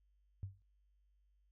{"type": "tone with exponential decay", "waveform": "sine", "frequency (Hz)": 96.6, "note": "G2", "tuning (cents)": -25, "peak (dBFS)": -37, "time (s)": [0.43, 0.62], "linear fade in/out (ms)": 0, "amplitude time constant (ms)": 40, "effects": ["noise-tail reverb RT60 0.3 s tail -26 dB re dry", "added 50 Hz sine -70 dBFS peak until 1.51 s"]}